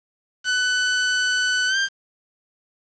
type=tone with pitch glide; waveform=sawtooth; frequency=1497 to 1585.1 Hz; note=F#6 to G6; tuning=+20 to +19 cents; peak=-15 dBFS; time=0.44-1.89 s; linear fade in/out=50 ms; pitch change=+99 cents; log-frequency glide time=1.67-1.77 s; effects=resampled to 16000 Hz + 7-bit